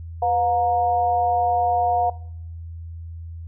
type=tone with amplitude modulation; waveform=sine; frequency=715 Hz; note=F5; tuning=41 cents sharp; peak=-14 dBFS; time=0.22-2.1 s; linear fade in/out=5 ms; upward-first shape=sine; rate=220 Hz; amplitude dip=80%; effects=noise-tail reverb RT60 0.7 s tail -21 dB re dry + added 83 Hz sine -32 dBFS peak until 3.47 s